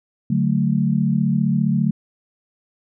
sine chord, D major, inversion none, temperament equal with one note detuned, 145.48 / 185 / 220 Hz, D3 / F#3 / A3, -16 / 0 / 0 cents, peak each -20 dBFS, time 0.3-1.91 s, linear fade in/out 5 ms, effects none

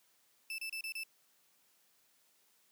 35% pulse tone bursts, 2642 Hz, E7, 3 cents sharp, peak -37 dBFS, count 5, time 0.5-1.035 s, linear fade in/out 2 ms, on 83 ms, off 30 ms, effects white hiss -71 dBFS RMS until 2.71 s + high-pass 150 Hz 12 dB/octave

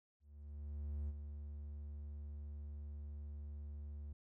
triangle tone with ADSR envelope, 73.1 Hz, D2, 7 cents flat, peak -36 dBFS, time 0.2-4.13 s, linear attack 890 ms, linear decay 32 ms, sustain -7 dB, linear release 6 ms, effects none

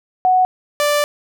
sine / sawtooth tone pair in turn, 740 / 587.3 Hz, F#5 / D5, 0 / 0 cents, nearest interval major third, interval 400 cents, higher first, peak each -10 dBFS, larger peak neither, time 0.25-0.45 / 0.8-1.04 s, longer second, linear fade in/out 0 ms, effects none

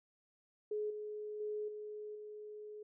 sine tone with level steps, 422.5 Hz, G#4, 30 cents sharp, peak -35 / -41 / -37 / -43 / -46 dBFS, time 0.71-2.83 s, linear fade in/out 5 ms, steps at 0.9 / 1.4 / 1.68 / 2.15 s, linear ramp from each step 5 ms, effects none

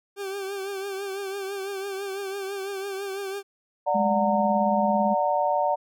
40% pulse tone with vibrato, 392.5 Hz, G4, 2 cents sharp, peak -29 dBFS, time 0.16-3.43 s, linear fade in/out 50 ms, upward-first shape triangle, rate 6 Hz, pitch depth 60 cents each way
sine chord, D augmented, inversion none, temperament just, 587.3 / 734.2 / 917.7 Hz, D5 / F#5 / A#5, 0 / -14 / -27 cents, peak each -25 dBFS, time 3.86-5.76 s, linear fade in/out 20 ms
sine tone with tremolo, 207.7 Hz, G#3, in tune, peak -23 dBFS, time 3.94-5.15 s, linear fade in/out 20 ms, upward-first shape sine, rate 18 Hz, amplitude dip 40%
effects none

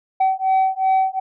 sine beating tone pair, 761 / 763.7 Hz, F#5 / G5, +48 / -45 cents, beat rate 2.7 Hz, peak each -16 dBFS, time 0.2-1.2 s, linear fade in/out 10 ms, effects tanh soft clip ceiling -12 dBFS

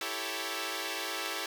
5% pulse chord, A dominant seventh, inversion second, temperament equal, 329.6 / 392 / 440 / 554.4 Hz, E4 / G4 / A4 / C#5, 0 / 0 / 0 / 0 cents, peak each -28 dBFS, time 0.01-1.46 s, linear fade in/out 2 ms, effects none

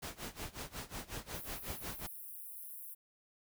pink noise with tremolo, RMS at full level -42 dBFS, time 0.02-2.07 s, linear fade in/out 10 ms, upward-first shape sine, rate 5.5 Hz, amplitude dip 90%
white high-pass noise, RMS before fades -48 dBFS, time 1.33-2.95 s, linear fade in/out 20 ms, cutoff 10000 Hz, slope 48 dB/octave
effects none

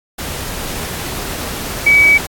sine tone in noise, 2279 Hz, C#7, 47 cents sharp, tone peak -6 dBFS, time 1.86-2.18 s, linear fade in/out 10 ms, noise pink, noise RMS -24 dBFS, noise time 0.18-2.27 s, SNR +15 dB, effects AAC 64 kbps

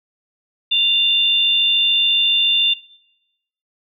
sine tone pair together, 2794 / 3553 Hz, F7 / A7, 0 / +16 cents, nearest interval major third, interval 416 cents, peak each -18 / -15 dBFS, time 0.71-2.74 s, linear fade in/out 10 ms, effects noise-tail reverb RT60 0.9 s tail -20 dB re dry

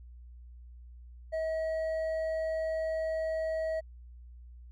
sine tone with hard clipping, 640 Hz, D#5, 49 cents sharp, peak -31 dBFS, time 1.32-3.81 s, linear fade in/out 20 ms, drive 4 dB, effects added 60 Hz sine -47 dBFS peak until 4.71 s

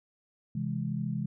sine chord, C augmented, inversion none, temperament equal with one note detuned, 132.1 / 164.81 / 207.7 Hz, C3 / E3 / G#3, +17 / 0 / 0 cents, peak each -34 dBFS, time 0.55-1.26 s, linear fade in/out 5 ms, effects none

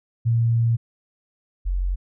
sine tone pair in turn, 116 / 45.3 Hz, A#2 / F#1, -8 / -36 cents, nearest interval octave + major third, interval 1628 cents, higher first, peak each -16 / -20 dBFS, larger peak first, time 0.25-0.77 / 1.65-1.96 s, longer first, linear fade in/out 20 ms, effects none

